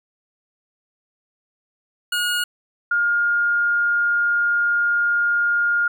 25% pulse / sine tone pair in turn, 1441 / 1416.2 Hz, F#6 / F6, -46 / +24 cents, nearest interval unison, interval 30 cents, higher first, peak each -16 dBFS, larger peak neither, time 2.12-2.44 / 2.91-5.88 s, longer second, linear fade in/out 5 ms, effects none

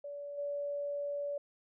sine tone with level steps, 574 Hz, D5, 40 cents flat, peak -40 / -34 dBFS, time 0.04-1.38 s, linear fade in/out 5 ms, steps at 0.37 s, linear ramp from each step 20 ms, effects none

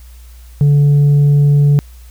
triangle tone with tanh clipping, 144.3 Hz, D3, 30 cents flat, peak -7 dBFS, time 0.61-1.79 s, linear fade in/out 0 ms, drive 7 dB, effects added 60 Hz sine -34 dBFS peak until 2.1 s + white hiss -48 dBFS RMS until 2.1 s

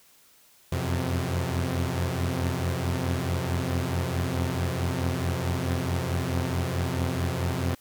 sawtooth tone cluster, 85.5 / 90.1 / 129 Hz, F2 / F#2 / C3, -36 / -45 / -24 cents, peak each -26 dBFS, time 0.72-7.75 s, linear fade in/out 5 ms, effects white hiss -58 dBFS RMS until 7.8 s

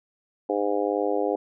harmonic tone, 102.3 Hz, G#2, 26 cents flat, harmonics 3 / 4 / 5 / 6 / 7 / 8, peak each -29 / -27 / -27 / -33 / -31 / -34 dBFS, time 0.49-1.36 s, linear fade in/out 5 ms, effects none

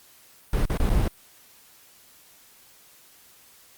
brown noise with dropouts, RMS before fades -21 dBFS, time 0.53-1.08 s, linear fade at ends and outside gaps 2 ms, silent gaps 0.654-0.698 / 0.775-0.799 / 0.895-0.9 s, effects white hiss -54 dBFS RMS until 3.77 s + Opus 48 kbps

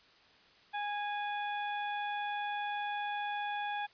harmonic tone with a mistuned harmonic, 825 Hz, G#5, 12 cents flat, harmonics 1 / 2 / 3 / 4, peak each -35 / -41 / -45 / -47 dBFS, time 0.73-3.87 s, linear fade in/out 20 ms, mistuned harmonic 4, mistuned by +59 cents, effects white hiss -62 dBFS RMS until 3.93 s + resampled to 11025 Hz

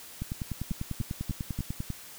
two click trains, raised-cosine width 5 ms, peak -20 / -20 dBFS, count 18 / 4, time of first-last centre 0.22-1.903 / 0.71-1.59 s, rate 10.1 / 3.41 Hz, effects white hiss -47 dBFS RMS until 2.18 s

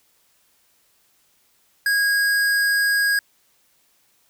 sine tone with hard clipping, 1641 Hz, G#6, 21 cents flat, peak -18 dBFS, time 1.86-3.19 s, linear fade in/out 2 ms, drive 17 dB, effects white hiss -62 dBFS RMS until 4.29 s

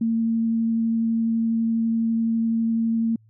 sine tone with vibrato, 227.1 Hz, A#3, 45 cents flat, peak -19 dBFS, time 0.01-3.16 s, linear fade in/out 5 ms, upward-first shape triangle, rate 12 Hz, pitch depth 9 cents each way, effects added 110 Hz sine -52 dBFS peak until 3.29 s

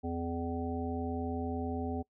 harmonic tone, 84.5 Hz, E2, 43 cents sharp, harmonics 1 / 3 / 5 / 7 / 9, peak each -38 / -36 / -40 / -46 / -41 dBFS, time 0.03-2.03 s, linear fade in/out 20 ms, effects noise-tail reverb RT60 0.1 s tail -22 dB re dry

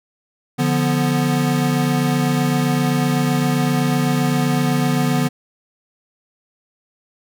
square chord, B diminished, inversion first, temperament equal, 146.83 / 174.61 / 246.9 Hz, D3 / F3 / B3, 0 / 0 / 0 cents, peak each -20 / -23 / -20 dBFS, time 0.58-5.29 s, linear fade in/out 20 ms, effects none

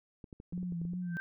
clicks, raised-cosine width 3 ms, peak -34 dBFS, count 10, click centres 0.242 / 0.328 / 0.401 / 0.525 / 0.578 / 0.63 / 0.723 / 0.816 / 0.852 / 0.935 s
sine tone with vibrato, 174.61 Hz, F3, in tune, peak -34 dBFS, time 0.53-1.17 s, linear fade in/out 0 ms, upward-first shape sine, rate 2.7 Hz, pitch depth 64 cents each way
sine tone with exponential growth, 1559 Hz, G6, 10 cents flat, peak -32 dBFS, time 1.02-1.2 s, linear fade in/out 0 ms, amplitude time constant 37 ms
effects none

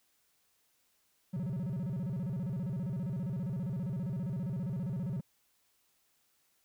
triangle tone with vibrato, 155.56 Hz, D#3, in tune, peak -31 dBFS, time 1.33-5.21 s, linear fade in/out 10 ms, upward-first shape square, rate 15 Hz, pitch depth 300 cents each way, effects white hiss -73 dBFS RMS until 6.64 s

